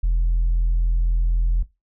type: tone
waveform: sine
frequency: 41.99 Hz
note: E1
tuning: 33 cents sharp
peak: -14 dBFS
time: 0.03-1.63 s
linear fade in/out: 10 ms
effects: noise-tail reverb RT60 0.2 s tail -18 dB re dry + tanh soft clip ceiling -14 dBFS